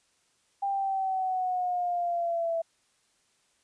sine exponential sweep, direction down, 797 to 660 Hz, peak -26 dBFS, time 0.62-2.62 s, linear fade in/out 10 ms, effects white hiss -69 dBFS RMS until 3.63 s + resampled to 22050 Hz

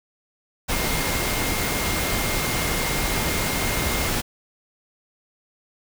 sine tone in noise, 2124 Hz, C7, 25 cents sharp, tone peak -32 dBFS, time 0.71-4.1 s, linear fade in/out 20 ms, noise pink, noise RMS -24 dBFS, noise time 0.68-4.22 s, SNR -11 dB, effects none

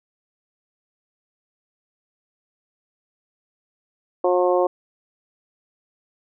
harmonic tone, 179.7 Hz, F3, 50 cents sharp, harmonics 2 / 3 / 4 / 5 / 6, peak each -20 / -19 / -24 / -28 / -28 dBFS, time 4.24-4.67 s, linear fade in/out 5 ms, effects none

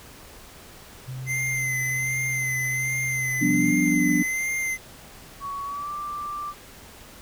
sine tone, 129.6 Hz, C3, 16 cents flat, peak -31 dBFS, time 1.07-3.73 s, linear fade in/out 20 ms
square tone with vibrato, 2066 Hz, C7, 22 cents flat, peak -25 dBFS, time 1.26-4.78 s, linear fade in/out 50 ms, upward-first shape sine, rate 1.3 Hz, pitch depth 35 cents each way
sine chord, G dominant seventh, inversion third, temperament equal, 174.61 / 196 / 246.9 / 293.7 Hz, F3 / G3 / B3 / D4, 0 / 0 / 0 / 0 cents, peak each -26 / -28 / -24 / -22 dBFS, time 3.41-4.23 s, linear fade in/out 10 ms
sine tone with pitch glide, 1120 to 1177 Hz, C#6 to D6, +18 to +3 cents, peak -29 dBFS, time 5.4-6.54 s, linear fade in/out 50 ms, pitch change +85 cents, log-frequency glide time 5.65-5.91 s
effects pink hiss -46 dBFS RMS until 7.21 s

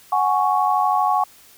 sine chord, F# suspended second, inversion none, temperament just, 740 / 832.5 / 1110 Hz, F#5 / G#5 / C#6, 0 / +4 / +2 cents, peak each -20 dBFS, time 0.12-1.24 s, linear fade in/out 5 ms, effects white hiss -49 dBFS RMS until 1.57 s

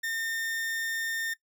40% pulse tone, 1816 Hz, A#6, 46 cents flat, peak -29 dBFS, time 0.03-1.34 s, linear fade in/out 10 ms, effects noise-tail reverb RT60 0.1 s tail -19 dB re dry

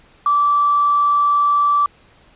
sine tone with quantisation, 1162 Hz, D6, 19 cents flat, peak -12 dBFS, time 0.26-1.86 s, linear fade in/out 2 ms, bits 5, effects pink hiss -51 dBFS RMS until 2.35 s + resampled to 8000 Hz

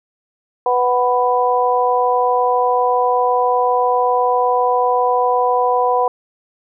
harmonic tone, 247.8 Hz, B3, 6 cents sharp, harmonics 2 / 3 / 4, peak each -17 / -17 / -17 dBFS, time 0.66-6.08 s, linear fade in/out 2 ms, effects none

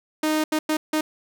sawtooth tone bursts at uneven times, 309.4 Hz, D#4, 10 cents flat, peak -16 dBFS, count 4, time 0.23-0.44 / 0.52-0.59 / 0.69-0.77 / 0.93-1.01 s, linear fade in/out 5 ms, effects none

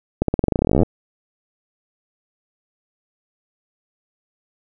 accelerating click train, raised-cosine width 2 ms, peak -3 dBFS, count 23, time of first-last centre 0.22-0.832 s, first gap 63 ms, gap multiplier 0.91, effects none

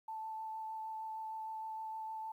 sine tone with vibrato, 880 Hz, A5, in tune, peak -40 dBFS, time 0.08-2.32 s, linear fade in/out 5 ms, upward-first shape sine, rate 6.5 Hz, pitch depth 10 cents each way, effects 12-bit

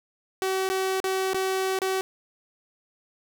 sawtooth tone with dropouts, 380 Hz, F#4, 46 cents sharp, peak -20 dBFS, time 0.42-2.01 s, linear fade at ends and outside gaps 0 ms, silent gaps 0.69-0.7 / 1.002-1.042 / 1.334-1.345 / 1.789-1.818 s, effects none

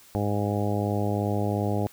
harmonic tone, 102.8 Hz, G#2, 17 cents flat, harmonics 1 / 2 / 3 / 4 / 5 / 6 / 7 / 8, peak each -27 / -30 / -32 / -33 / -34 / -35 / -35 / -36 dBFS, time 0.15-1.87 s, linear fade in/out 0 ms, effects white hiss -53 dBFS RMS until 1.92 s

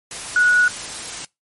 sine tone in noise, 1463 Hz, F#6, 20 cents flat, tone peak -12 dBFS, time 0.36-0.68 s, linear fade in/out 2 ms, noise white, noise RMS -30 dBFS, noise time 0.11-1.25 s, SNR +15 dB, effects noise-tail reverb RT60 0.2 s tail -24 dB re dry + MP3 48 kbps

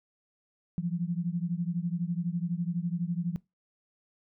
sine beating tone pair, 168.2 / 180.2 Hz, E3 / F#3, +35 / -45 cents, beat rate 12 Hz, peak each -31 dBFS, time 0.78-3.36 s, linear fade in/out 0 ms, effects noise-tail reverb RT60 0.2 s tail -21 dB re dry

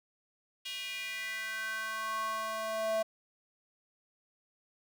square tone with high-pass filter sweep, 220 Hz, A3, in tune, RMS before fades -36 dBFS, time 0.65-3.03 s, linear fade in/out 10 ms, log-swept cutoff 3000 to 640 Hz, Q 4.1, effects none

